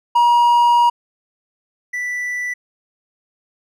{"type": "tone pair in turn", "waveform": "triangle", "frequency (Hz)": [954, 1973], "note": ["A#5", "B6"], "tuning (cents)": [40, -2], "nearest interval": "octave + minor second", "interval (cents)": 1258, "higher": "second", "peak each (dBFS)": [-8, -19], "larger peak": "first", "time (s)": [[0.15, 0.9], [1.93, 2.54]], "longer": "first", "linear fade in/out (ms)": 10, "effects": []}